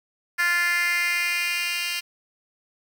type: tone with high-pass filter sweep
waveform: 10% pulse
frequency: 348.6 Hz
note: F4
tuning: 3 cents flat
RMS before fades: -24 dBFS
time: 0.38-2.01 s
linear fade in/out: 20 ms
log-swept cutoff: 1700 to 3000 Hz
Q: 3.7
effects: 8-bit